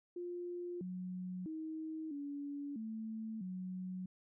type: tone with pitch steps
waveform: sine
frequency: 352 / 182.8 / 316.5 / 285.2 / 220.8 / 184.6 Hz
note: F4 / F#3 / D#4 / C#4 / A3 / F#3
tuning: +14 / -21 / +30 / +49 / +6 / -4 cents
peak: -40 dBFS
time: 0.16-4.06 s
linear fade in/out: 5 ms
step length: 650 ms
effects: none